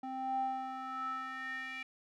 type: tone with band-pass filter sweep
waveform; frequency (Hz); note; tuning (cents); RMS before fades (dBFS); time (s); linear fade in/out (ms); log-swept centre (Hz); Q
square; 261.6; C4; 0; -39; 0.03-1.83; 5; 600 to 2300; 6.1
effects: none